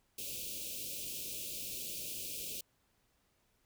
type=band-stop noise; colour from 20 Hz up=white; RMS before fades=-42 dBFS; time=0.18-2.61 s; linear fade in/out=5 ms; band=610 to 2400 Hz; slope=96 dB/octave; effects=pink hiss -75 dBFS RMS until 3.65 s